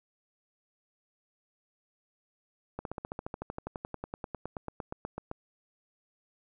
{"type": "slowing click train", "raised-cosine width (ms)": 1, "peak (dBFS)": -22, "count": 28, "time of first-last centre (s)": [2.79, 5.314], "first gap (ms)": 62, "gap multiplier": 1.03, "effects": []}